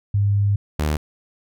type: tone pair in turn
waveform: sine / sawtooth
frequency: 101.2 / 75.81 Hz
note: G#2 / D#2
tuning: -44 / -44 cents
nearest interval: perfect fourth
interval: 500 cents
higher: first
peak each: -15 dBFS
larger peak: neither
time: 0.14-0.56 / 0.79-0.97 s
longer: first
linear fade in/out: 5 ms
effects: none